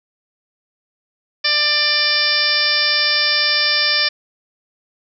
harmonic tone, 594 Hz, D5, 20 cents sharp, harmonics 1 / 2 / 3 / 4 / 5 / 6 / 7 / 8 / 9, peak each -30 / -29 / -21 / -22 / -27 / -23 / -27 / -19 / -20 dBFS, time 1.44-4.09 s, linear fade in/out 10 ms, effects none

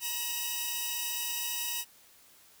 5% pulse tone cluster, 947 / 2603 / 2854 / 2998 / 3817 Hz, A#5 / E7 / F7 / F#7 / A#7, +27 / -22 / +37 / +22 / +40 cents, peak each -28 / -30 / -30 / -30 / -30 dBFS, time 0-1.85 s, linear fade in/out 50 ms, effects white hiss -59 dBFS RMS until 2.6 s

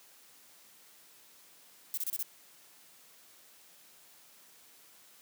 violet noise bursts, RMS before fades -34 dBFS, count 5, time 1.94-2.226 s, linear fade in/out 0 ms, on 34 ms, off 29 ms, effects white hiss -59 dBFS RMS until 5.21 s + high-pass 150 Hz 12 dB/octave

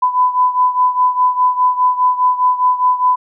sine beating tone pair, 1000 / 1004.9 Hz, B5 / B5, +21 / +30 cents, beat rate 4.9 Hz, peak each -12 / -16 dBFS, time 0.02-3.16 s, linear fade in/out 10 ms, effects none

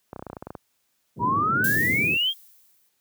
clicks, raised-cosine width 1 ms, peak -21 dBFS, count 12, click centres 0.131 / 0.162 / 0.194 / 0.225 / 0.267 / 0.3 / 0.331 / 0.368 / 0.425 / 0.47 / 0.505 / 0.552 s
pink band-pass noise, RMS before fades -30 dBFS, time 1.16-2.18 s, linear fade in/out 50 ms, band 110 to 380 Hz, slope 24 dB/octave
sine exponential sweep, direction up, 932.3 to 3304 Hz, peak -20 dBFS, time 1.19-2.34 s, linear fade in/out 50 ms
violet noise with exponential decay, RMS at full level -26 dBFS, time 1.64-2.89 s, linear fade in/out 2 ms, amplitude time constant 270 ms
effects white hiss -71 dBFS RMS until 3 s + high-pass 60 Hz 12 dB/octave

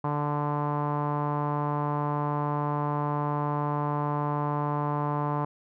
sawtooth tone with low-pass filter, 146.83 Hz, D3, in tune, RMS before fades -28 dBFS, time 0.04-5.45 s, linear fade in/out 5 ms, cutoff 1000 Hz, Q 4.7, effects none

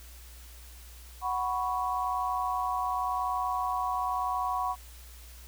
sine chord, F# suspended fourth, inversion none, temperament equal, 740 / 987.8 / 1108.7 Hz, F#5 / B5 / C#6, 0 / 0 / 0 cents, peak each -32 dBFS, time 1.21-4.76 s, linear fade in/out 50 ms, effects added 60 Hz sine -47 dBFS peak until 5.47 s + white hiss -53 dBFS RMS until 5.47 s

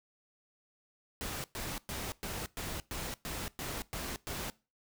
pink noise bursts, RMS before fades -39 dBFS, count 10, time 1.21-4.5 s, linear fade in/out 0 ms, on 230 ms, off 110 ms, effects noise-tail reverb RT60 0.3 s tail -21 dB re dry

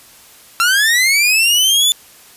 sawtooth linear sweep, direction up, 1341 to 3520 Hz, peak -7 dBFS, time 0.6-1.92 s, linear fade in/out 0 ms, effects white hiss -43 dBFS RMS until 2.36 s + resampled to 32000 Hz

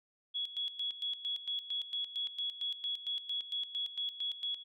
sine tone with tremolo, 3359 Hz, G#7, 19 cents sharp, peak -33 dBFS, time 0.34-4.64 s, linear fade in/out 20 ms, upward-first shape square, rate 4.4 Hz, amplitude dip 75%, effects none

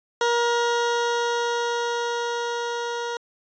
20% pulse tone with level ramp, 473.9 Hz, A#4, 28 cents sharp, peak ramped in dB -14 to -22 dBFS, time 0.21-3.17 s, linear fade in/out 2 ms, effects resampled to 16000 Hz

